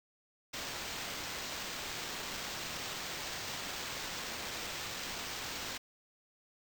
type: noise with sample-and-hold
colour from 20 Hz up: blue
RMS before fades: -41 dBFS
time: 0.53-5.78 s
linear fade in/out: 10 ms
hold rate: 11025 Hz
effects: none